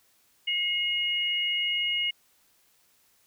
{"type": "tone pair together", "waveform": "sine", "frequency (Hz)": [2153, 2877], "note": ["C7", "F#7"], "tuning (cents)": [49, -49], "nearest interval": "perfect fourth", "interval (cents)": 502, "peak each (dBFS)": [-30, -26], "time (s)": [0.47, 2.11], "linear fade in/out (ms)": 10, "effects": ["white hiss -65 dBFS RMS until 3.26 s"]}